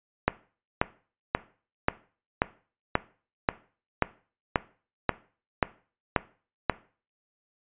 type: click train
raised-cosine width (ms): 0.5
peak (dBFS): -5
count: 13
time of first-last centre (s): 0.28-6.697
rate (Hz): 1.87
effects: noise-tail reverb RT60 0.4 s tail -18 dB re dry + resampled to 8000 Hz